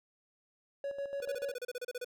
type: tone with tremolo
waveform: triangle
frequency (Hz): 559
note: C#5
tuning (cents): +14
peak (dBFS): -32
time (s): 0.84-1.54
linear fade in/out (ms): 2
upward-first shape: square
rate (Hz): 6.9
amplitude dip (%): 60
type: tone bursts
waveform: square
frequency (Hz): 493.9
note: B4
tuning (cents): 0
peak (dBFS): -37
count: 13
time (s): 1.22-2.046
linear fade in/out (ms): 5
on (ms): 34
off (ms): 32
effects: none